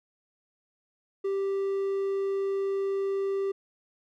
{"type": "tone", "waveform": "triangle", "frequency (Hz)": 392, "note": "G4", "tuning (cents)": 0, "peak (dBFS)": -24, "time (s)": [1.24, 3.52], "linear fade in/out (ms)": 10, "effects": []}